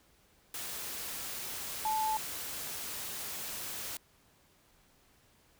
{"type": "tone in noise", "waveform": "sine", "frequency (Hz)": 871, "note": "A5", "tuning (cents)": -18, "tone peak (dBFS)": -29, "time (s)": [1.85, 2.17], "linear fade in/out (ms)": 2, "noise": "white", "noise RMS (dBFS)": -40, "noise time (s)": [0.54, 3.97], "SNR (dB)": 8, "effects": ["pink hiss -66 dBFS RMS until 5.59 s"]}